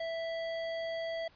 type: tone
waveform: square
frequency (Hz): 659.3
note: E5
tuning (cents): 0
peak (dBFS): -35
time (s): 0-1.28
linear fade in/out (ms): 5
effects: pink hiss -63 dBFS RMS until 1.35 s + resampled to 11025 Hz